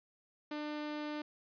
sawtooth tone, 299.3 Hz, D4, 33 cents sharp, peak -34 dBFS, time 0.51-1.22 s, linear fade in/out 5 ms, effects resampled to 11025 Hz

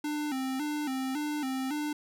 square tone with vibrato, 280.1 Hz, C#4, 18 cents sharp, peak -31 dBFS, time 0.04-1.93 s, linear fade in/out 5 ms, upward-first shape square, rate 1.8 Hz, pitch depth 110 cents each way, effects none

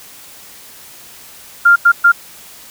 sine tone bursts at uneven times, 1396.9 Hz, F6, in tune, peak -4 dBFS, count 3, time 1.65-1.76 / 1.85-1.92 / 2.04-2.12 s, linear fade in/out 10 ms, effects white hiss -38 dBFS RMS until 2.7 s

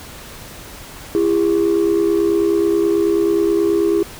sine tone pair together, 335.7 / 405 Hz, E4 / G#4, +32 / -43 cents, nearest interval minor third, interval 325 cents, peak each -14 dBFS, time 1.15-4.03 s, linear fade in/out 0 ms, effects tanh soft clip ceiling -9 dBFS + pink hiss -36 dBFS RMS until 4.19 s

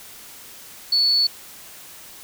sine tone, 4435 Hz, C#8, in tune, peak -15 dBFS, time 0.92-1.27 s, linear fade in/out 5 ms, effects white hiss -42 dBFS RMS until 2.23 s

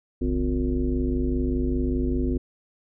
sine tone with frequency modulation, 159.1 Hz, D#3, 39 cents sharp, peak -21 dBFS, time 0.21-2.38 s, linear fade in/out 10 ms, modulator 97.7 Hz, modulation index 2.1, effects none

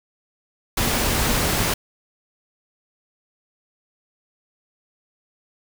sine tone in noise, 233.1 Hz, A#3, in tune, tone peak -30 dBFS, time 0.81-1.33 s, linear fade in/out 5 ms, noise pink, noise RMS -21 dBFS, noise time 0.77-1.74 s, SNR -12 dB, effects none

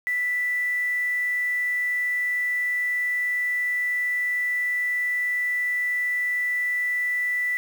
sine tone with quantisation, 1975.5 Hz, B6, in tune, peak -22 dBFS, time 0.07-7.57 s, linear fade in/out 0 ms, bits 7, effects none

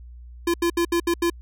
square tone bursts at uneven times, 341.9 Hz, F4, 37 cents flat, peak -19 dBFS, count 6, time 0.47-0.54 / 0.62-0.7 / 0.77-0.85 / 0.92-1 / 1.07-1.14 / 1.22-1.3 s, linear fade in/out 5 ms, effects added 60 Hz sine -39 dBFS peak until 1.41 s

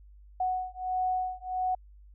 sine beating tone pair, 739 / 740.5 Hz, F#5 / F#5, -2 / +1 cents, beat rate 1.5 Hz, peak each -31 dBFS, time 0.4-1.75 s, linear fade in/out 5 ms, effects added 50 Hz sine -50 dBFS peak until 2.14 s

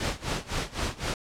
pink noise with tremolo, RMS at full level -28 dBFS, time 0-1.14 s, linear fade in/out 2 ms, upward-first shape sine, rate 3.9 Hz, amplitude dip 90%, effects low-pass 7000 Hz 12 dB/octave

